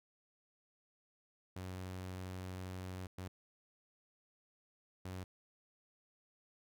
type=tone bursts at uneven times; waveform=sawtooth; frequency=92.5 Hz; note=F#2; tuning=in tune; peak=-39 dBFS; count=3; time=1.56-3.07 / 3.18-3.28 / 5.05-5.24 s; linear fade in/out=5 ms; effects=none